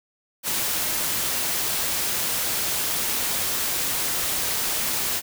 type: noise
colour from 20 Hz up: white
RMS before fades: -25 dBFS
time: 0.43-5.22 s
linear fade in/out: 50 ms
effects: none